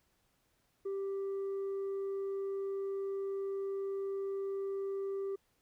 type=tone with tanh clipping; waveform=triangle; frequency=392 Hz; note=G4; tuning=in tune; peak=-35 dBFS; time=0.85-5.36 s; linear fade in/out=10 ms; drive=7 dB; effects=pink hiss -75 dBFS RMS until 5.61 s